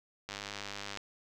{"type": "click train", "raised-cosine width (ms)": 0.2, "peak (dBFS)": -22, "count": 70, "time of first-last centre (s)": [0.29, 0.973], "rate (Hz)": 101, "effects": []}